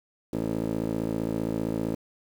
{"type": "tone with band-pass filter", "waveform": "15% pulse", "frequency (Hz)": 55.3, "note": "A1", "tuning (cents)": 9, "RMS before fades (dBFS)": -29, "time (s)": [0.33, 1.95], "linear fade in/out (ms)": 5, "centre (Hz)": 350, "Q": 4.1, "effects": ["8-bit"]}